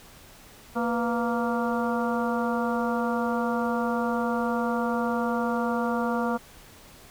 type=harmonic tone with a mistuned harmonic; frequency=233.1 Hz; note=A#3; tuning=in tune; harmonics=1 / 2 / 3 / 4 / 5 / 6; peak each=-27 / -30 / -32 / -33 / -34 / -35 dBFS; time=0.75-6.38 s; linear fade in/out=20 ms; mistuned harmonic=2; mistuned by=+90 cents; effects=pink hiss -50 dBFS RMS until 7.1 s